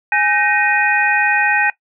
sine tone cluster, 829 / 1539 / 1874 / 2479 Hz, G#5 / G6 / A#6 / D#7, -3 / -32 / +9 / -7 cents, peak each -18 dBFS, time 0.12-1.7 s, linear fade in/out 2 ms, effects noise-tail reverb RT60 0.1 s tail -19 dB re dry

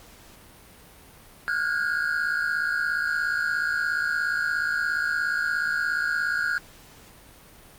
triangle tone cluster, 1417 / 1474 / 1629 Hz, F6 / F#6 / G#6, +25 / -7 / -34 cents, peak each -26 dBFS, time 1.48-6.58 s, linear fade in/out 0 ms, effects pink hiss -50 dBFS RMS until 7.78 s + Opus 48 kbps

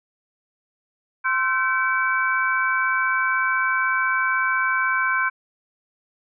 sine tone cluster, 1044 / 1346 / 1540 / 2290 Hz, C6 / E6 / G6 / D7, -4 / +36 / -31 / -44 cents, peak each -24 / -29 / -21 / -27 dBFS, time 1.24-5.3 s, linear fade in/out 20 ms, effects none

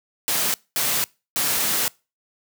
white noise bursts at uneven times, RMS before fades -22 dBFS, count 3, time 0.28-0.54 / 0.76-1.04 / 1.36-1.88 s, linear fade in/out 0 ms, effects noise-tail reverb RT60 0.3 s tail -25 dB re dry + high-pass 100 Hz 12 dB/octave

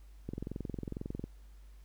click train, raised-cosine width 3 ms, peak -25 dBFS, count 22, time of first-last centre 0.29-1.24 s, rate 22.1 Hz, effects added 50 Hz sine -51 dBFS peak until 1.84 s + pink hiss -69 dBFS RMS until 1.84 s

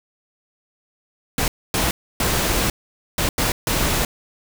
pink noise bursts at uneven times, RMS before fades -20 dBFS, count 6, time 1.38-1.48 / 1.74-1.91 / 2.2-2.7 / 3.18-3.29 / 3.38-3.52 / 3.67-4.05 s, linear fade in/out 2 ms, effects none

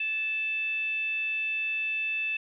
sine tone with frequency modulation, 2637 Hz, E7, in tune, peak -27 dBFS, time 0-2.37 s, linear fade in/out 5 ms, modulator 898 Hz, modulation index 0.27, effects none

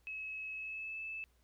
sine tone with pitch glide, 2576 to 2623 Hz, E7 to E7, -41 to -9 cents, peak -40 dBFS, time 0.07-1.24 s, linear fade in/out 0 ms, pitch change +32 cents, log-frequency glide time 0.54-1 s, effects added 60 Hz sine -69 dBFS peak until 1.43 s + pink hiss -75 dBFS RMS until 1.43 s

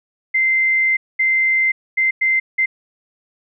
sine tone bursts at uneven times, 2080 Hz, C7, 11 cents flat, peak -13 dBFS, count 5, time 0.34-0.97 / 1.19-1.72 / 1.97-2.11 / 2.21-2.4 / 2.58-2.66 s, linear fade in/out 10 ms, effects none

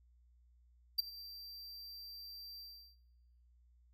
square tone with ADSR envelope, 4699 Hz, D8, in tune, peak -27 dBFS, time 0.98-2.96 s, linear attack 13 ms, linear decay 14 ms, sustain -22 dB, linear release 370 ms, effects noise-tail reverb RT60 0.9 s tail -18 dB re dry + added 60 Hz sine -64 dBFS peak until 3.93 s

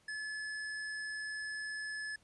sine tone with hard clipping, 1719 Hz, A6, 41 cents flat, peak -40 dBFS, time 0.08-2.16 s, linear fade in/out 5 ms, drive 15 dB, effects pink hiss -69 dBFS RMS until 2.23 s + resampled to 24000 Hz

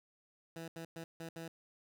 15% pulse tone bursts at uneven times, 164.81 Hz, E3, in tune, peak -37 dBFS, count 5, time 0.56-0.68 / 0.76-0.85 / 0.96-1.04 / 1.2-1.29 / 1.36-1.48 s, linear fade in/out 2 ms, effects none

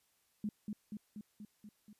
sine tone with echo, 210 Hz, G#3, 19 cents sharp, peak -34 dBFS, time 0.44-0.49 s, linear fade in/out 2 ms, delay 240 ms, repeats 6, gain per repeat -3 dB, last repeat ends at 1.93 s, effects white hiss -75 dBFS RMS until 1.99 s + resampled to 32000 Hz

